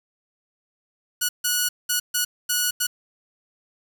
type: tone bursts at uneven times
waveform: 5% pulse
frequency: 1464 Hz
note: F#6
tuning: 19 cents flat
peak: -9 dBFS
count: 6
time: 1.21-1.29 / 1.44-1.69 / 1.89-2 / 2.14-2.25 / 2.49-2.71 / 2.8-2.87 s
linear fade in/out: 10 ms
effects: 7-bit